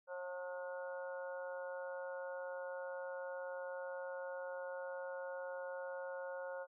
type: harmonic tone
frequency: 180.2 Hz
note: F#3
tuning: 45 cents flat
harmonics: 3 / 4 / 5 / 6 / 7 / 8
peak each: -43 / -57 / -52 / -58 / -61 / -51 dBFS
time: 0.07-6.67 s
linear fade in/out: 50 ms
effects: none